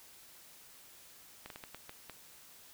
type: slowing click train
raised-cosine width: 0.3 ms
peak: -29 dBFS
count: 7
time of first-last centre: 1.46-2.097 s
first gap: 42 ms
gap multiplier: 1.37
effects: white hiss -57 dBFS RMS until 2.73 s